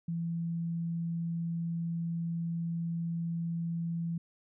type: tone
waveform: sine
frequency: 167.8 Hz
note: E3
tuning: 31 cents sharp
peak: -31 dBFS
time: 0.08-4.18 s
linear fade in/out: 5 ms
effects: none